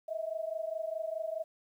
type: tone pair together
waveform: sine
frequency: 634.5 / 659.3 Hz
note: D#5 / E5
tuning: +34 / 0 cents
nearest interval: minor second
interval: 66 cents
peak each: -36 / -37 dBFS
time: 0.08-1.44 s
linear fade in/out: 10 ms
effects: 11-bit